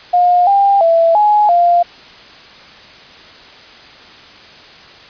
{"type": "tone with pitch steps", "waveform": "sine", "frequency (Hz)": [712, 797, 665, 838, 696], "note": ["F5", "G5", "E5", "G#5", "F5"], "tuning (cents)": [33, 28, 15, 15, -6], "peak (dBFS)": -7, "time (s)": [0.13, 1.83], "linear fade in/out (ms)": 10, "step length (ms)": 340, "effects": ["white hiss -38 dBFS RMS until 5.09 s", "resampled to 11025 Hz"]}